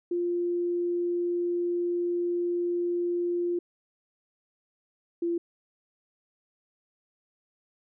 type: tone pair in turn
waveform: sine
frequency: 349.2 / 341.6 Hz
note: F4 / F4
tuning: 0 / -38 cents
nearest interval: unison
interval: 38 cents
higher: first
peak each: -25 dBFS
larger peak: neither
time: 0.11-3.59 / 5.22-5.38 s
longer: first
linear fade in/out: 5 ms
effects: none